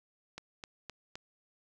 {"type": "click train", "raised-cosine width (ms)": 0.2, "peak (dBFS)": -25, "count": 4, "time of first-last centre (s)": [0.38, 1.155], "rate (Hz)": 3.87, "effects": []}